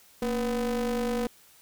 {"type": "ring-modulated tone", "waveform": "square", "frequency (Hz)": 127.3, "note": "C3", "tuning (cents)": -47, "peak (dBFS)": -24, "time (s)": [0.22, 1.27], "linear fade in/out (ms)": 2, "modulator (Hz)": 357, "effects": ["white hiss -57 dBFS RMS until 1.61 s"]}